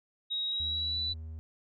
sine tone with pitch glide, 3800 to 3968 Hz, A#7 to B7, +33 to +7 cents, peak -30 dBFS, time 0.3-1.14 s, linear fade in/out 20 ms, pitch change +74 cents, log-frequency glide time 0.46-1 s
triangle tone, 79.6 Hz, D#2, 40 cents sharp, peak -37 dBFS, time 0.6-1.39 s, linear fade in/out 0 ms
effects none

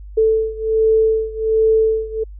sine beating tone pair, 440.9 / 442.2 Hz, A4 / A4, +4 / +9 cents, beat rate 1.3 Hz, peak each -15 / -17 dBFS, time 0.17-2.24 s, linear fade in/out 10 ms, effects added 50 Hz sine -32 dBFS peak until 2.39 s

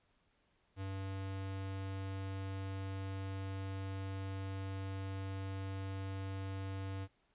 square tone, 96.6 Hz, G2, 25 cents flat, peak -40 dBFS, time 0.76-7.08 s, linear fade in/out 50 ms, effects pink hiss -75 dBFS RMS until 7.34 s + resampled to 8000 Hz

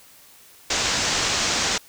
white low-pass noise, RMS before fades -23 dBFS, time 0.7-1.78 s, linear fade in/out 5 ms, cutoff 7200 Hz, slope 48 dB/octave, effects white hiss -50 dBFS RMS until 1.88 s

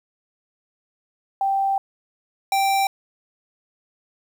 sine / square tone pair in turn, 783 / 783 Hz, G5 / G5, -2 / -2 cents, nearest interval unison, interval 0 cents, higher neither, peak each -18 dBFS, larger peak neither, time 1.41-1.78 / 2.52-2.87 s, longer first, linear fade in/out 2 ms, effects 9-bit

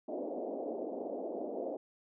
white band-pass noise, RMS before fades -39 dBFS, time 0.08-1.77 s, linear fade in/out 5 ms, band 240 to 680 Hz, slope 48 dB/octave, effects none

